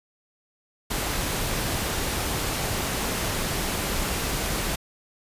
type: noise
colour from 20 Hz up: pink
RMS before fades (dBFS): -27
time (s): 0.9-4.76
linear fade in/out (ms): 10
effects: resampled to 32000 Hz